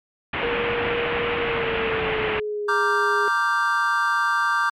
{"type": "low-pass noise", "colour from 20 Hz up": "white", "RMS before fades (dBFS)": -26, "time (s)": [0.33, 2.4], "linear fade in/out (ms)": 5, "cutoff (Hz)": 2900, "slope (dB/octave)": 48}
{"type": "tone with pitch glide", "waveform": "sine", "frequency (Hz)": [474.1, 412.7], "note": ["A#4", "G#4"], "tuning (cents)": [29, -11], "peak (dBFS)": -24, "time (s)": [0.43, 3.28], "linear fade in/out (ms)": 0, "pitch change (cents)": -240, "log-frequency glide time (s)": [1.35, 2.67]}
{"type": "chord", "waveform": "triangle", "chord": "G minor seventh", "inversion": "first", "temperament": "equal", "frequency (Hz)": [932.3, 1174.7, 1396.9, 1568], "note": ["Bb5", "D6", "F6", "G6"], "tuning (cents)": [0, 0, 0, 0], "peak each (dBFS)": [-25, -20, -26, -21], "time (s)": [2.68, 4.7], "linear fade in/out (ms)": 10}
{"effects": ["MP3 96 kbps"]}